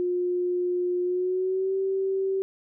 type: tone with pitch glide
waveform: sine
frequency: 357.3 to 385.2 Hz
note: F4 to G4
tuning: +40 to -30 cents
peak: -23 dBFS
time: 0-2.42 s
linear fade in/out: 0 ms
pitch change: +130 cents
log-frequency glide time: 1.03-1.75 s
effects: none